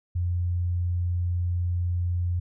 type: tone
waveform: sine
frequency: 88 Hz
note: F2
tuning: 14 cents sharp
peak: -23 dBFS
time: 0.15-2.4 s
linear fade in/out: 10 ms
effects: none